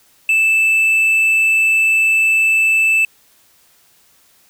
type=tone; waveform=triangle; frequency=2637 Hz; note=E7; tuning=in tune; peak=-9 dBFS; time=0.29-3.05 s; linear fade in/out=2 ms; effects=white hiss -53 dBFS RMS until 4.49 s